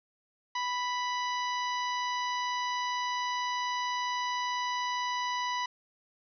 harmonic tone, 987.8 Hz, B5, in tune, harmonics 1 / 2 / 3 / 4 / 5 / 6, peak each -31 / -37 / -41 / -43 / -45 / -47 dBFS, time 0.55-5.66 s, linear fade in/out 5 ms, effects none

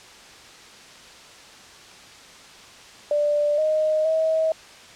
sine tone with pitch steps, 589 / 621 / 639 Hz, D5 / D#5 / D#5, +5 / -3 / +46 cents, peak -18 dBFS, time 3.11-4.52 s, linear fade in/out 2 ms, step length 470 ms, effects white hiss -45 dBFS RMS until 4.95 s + low-pass 6000 Hz 12 dB/octave

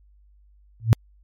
sine tone with exponential growth, 112.9 Hz, A2, 45 cents sharp, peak -7 dBFS, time 0.8-0.93 s, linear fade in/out 0 ms, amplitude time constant 28 ms, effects added 50 Hz sine -52 dBFS peak until 1.23 s + MP3 64 kbps

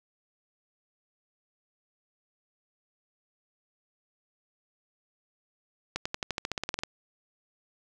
accelerating click train, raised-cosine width 0.2 ms, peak -13 dBFS, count 14, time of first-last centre 5.96-6.835 s, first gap 95 ms, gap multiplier 0.94, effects none

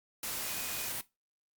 sine tone in noise, 2475 Hz, D#7, 10 cents flat, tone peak -47 dBFS, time 0.46-0.88 s, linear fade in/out 2 ms, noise white, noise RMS -37 dBFS, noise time 0.23-1.01 s, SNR -13 dB, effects noise-tail reverb RT60 0.2 s tail -17 dB re dry + Opus 48 kbps

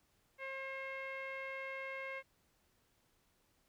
sawtooth tone with low-pass filter, 536 Hz, C5, 42 cents sharp, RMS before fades -44 dBFS, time 0.38-2.23 s, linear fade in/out 50 ms, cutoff 2200 Hz, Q 4.9, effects pink hiss -75 dBFS RMS until 3.68 s

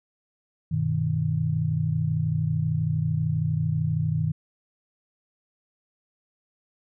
sine chord, G augmented, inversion none, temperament equal with one note detuned, 98 / 123.47 / 156.28 Hz, G2 / B2 / D#3, 0 / 0 / +8 cents, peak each -29 / -28 / -24 dBFS, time 0.71-4.32 s, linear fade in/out 10 ms, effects none

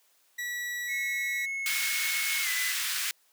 40% pulse tone, 1940 Hz, B6, 31 cents flat, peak -31 dBFS, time 0.38-1.46 s, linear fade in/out 10 ms
triangle tone with pitch glide, 2186 to 2005 Hz, C#7 to B6, -25 to +26 cents, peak -29 dBFS, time 0.87-2.74 s, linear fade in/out 50 ms, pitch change -149 cents, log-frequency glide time 2.42-2.49 s
pink high-pass noise, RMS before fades -31 dBFS, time 1.66-3.11 s, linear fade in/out 0 ms, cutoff 1600 Hz, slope 24 dB/octave
effects white hiss -66 dBFS RMS until 3.32 s + high-pass 400 Hz 12 dB/octave

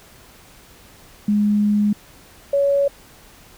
sine tone pair in turn, 207.7 / 561.1 Hz, G#3 / C#5, 0 / +21 cents, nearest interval octave + perfect fourth, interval 1721 cents, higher second, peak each -14 dBFS, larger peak neither, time 1.28-1.93 / 2.53-2.88 s, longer first, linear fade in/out 5 ms, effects pink hiss -47 dBFS RMS until 3.57 s

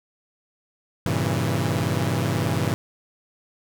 sawtooth chord, G diminished seventh, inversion none, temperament equal with one note detuned, 98 / 116.54 / 136.37 / 164.81 Hz, G2 / Bb2 / Db3 / Fb3, 0 / 0 / -28 / 0 cents, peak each -23 dBFS, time 1.06-2.74 s, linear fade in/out 0 ms, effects none

